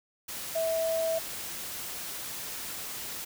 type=tone in noise; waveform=sine; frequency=652 Hz; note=E5; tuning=19 cents flat; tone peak=-26 dBFS; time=0.55-1.19 s; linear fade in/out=10 ms; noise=white; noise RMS=-38 dBFS; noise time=0.28-3.25 s; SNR=+9 dB; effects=none